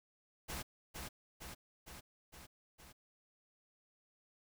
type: noise with echo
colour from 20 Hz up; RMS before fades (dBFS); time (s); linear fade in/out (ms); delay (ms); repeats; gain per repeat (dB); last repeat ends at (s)
pink; -43; 0.48-0.63; 20; 460; 5; -3; 2.93
effects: none